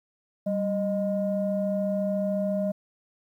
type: tone pair together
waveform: sine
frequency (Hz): 194.5 / 617.5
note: G3 / D#5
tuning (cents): -13 / -13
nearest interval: octave + minor sixth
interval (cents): 2000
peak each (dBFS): -26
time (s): 0.46-2.72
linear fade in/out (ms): 10
effects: tanh soft clip ceiling -17 dBFS + 10-bit